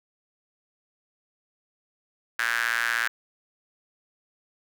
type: tone with high-pass filter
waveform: sawtooth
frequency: 116.54 Hz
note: A#2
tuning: in tune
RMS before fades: -26 dBFS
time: 2.39-3.08 s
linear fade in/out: 0 ms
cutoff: 1600 Hz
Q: 6
effects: none